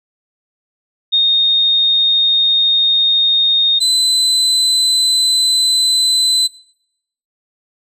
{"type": "tone pair in turn", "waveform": ["sine", "35% pulse"], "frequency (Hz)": [3694, 4030], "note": ["A#7", "B7"], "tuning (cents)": [-16, 34], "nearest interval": "major second", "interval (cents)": 150, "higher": "second", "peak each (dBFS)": -9, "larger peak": "neither", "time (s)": [[1.12, 3.8], [3.8, 6.48]], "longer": "neither", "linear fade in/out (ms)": 20, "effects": ["noise-tail reverb RT60 0.8 s tail -25 dB re dry", "resampled to 32000 Hz"]}